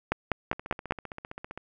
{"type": "two click trains", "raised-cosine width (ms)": 0.5, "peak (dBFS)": [-23, -9], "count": [17, 5], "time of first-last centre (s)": [[0.53, 1.576], [0.12, 0.909]], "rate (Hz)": [15.3, 5.07], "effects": []}